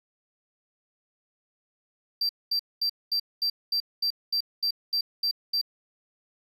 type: tone bursts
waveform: triangle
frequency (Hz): 4699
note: D8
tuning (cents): 0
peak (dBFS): -22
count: 12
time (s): 2.21-5.614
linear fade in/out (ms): 5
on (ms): 82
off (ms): 220
effects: none